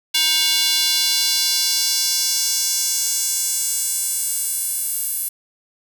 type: tone with high-pass filter sweep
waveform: square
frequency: 314.4 Hz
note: D#4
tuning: 18 cents sharp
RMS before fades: -20 dBFS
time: 0.14-5.29 s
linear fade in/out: 10 ms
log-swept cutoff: 3300 to 11000 Hz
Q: 2
effects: none